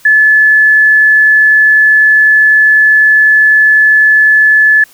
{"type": "tone", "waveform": "sine", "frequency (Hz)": 1726, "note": "A6", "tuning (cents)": -34, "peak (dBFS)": -3, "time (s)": [0.05, 4.84], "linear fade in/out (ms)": 5, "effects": ["white hiss -42 dBFS RMS until 4.93 s"]}